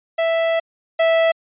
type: tone pair in turn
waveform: 45% pulse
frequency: 659.3 / 656.6 Hz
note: E5 / E5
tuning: 0 / -7 cents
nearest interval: unison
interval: 7 cents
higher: first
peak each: -16 / -13 dBFS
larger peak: second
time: 0.18-0.6 / 0.99-1.32 s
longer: first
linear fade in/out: 10 ms
effects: resampled to 8000 Hz